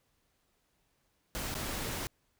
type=noise with dropouts; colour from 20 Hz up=pink; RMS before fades=-37 dBFS; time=1.35-2.07 s; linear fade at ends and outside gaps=0 ms; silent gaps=1.542-1.551 s; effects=pink hiss -75 dBFS RMS until 2.39 s